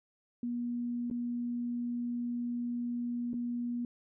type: tone with dropouts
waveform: sine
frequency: 240.4 Hz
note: B3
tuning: 46 cents flat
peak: -32 dBFS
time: 0.43-3.85 s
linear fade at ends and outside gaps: 2 ms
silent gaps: 1.101-1.111 / 3.333-3.34 s
effects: none